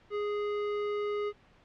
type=tone with tanh clipping; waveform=sine; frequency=414.5 Hz; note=G#4; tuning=3 cents flat; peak=-32 dBFS; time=0.1-1.33 s; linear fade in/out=50 ms; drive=18 dB; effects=pink hiss -61 dBFS RMS until 1.64 s + low-pass 3000 Hz 12 dB/octave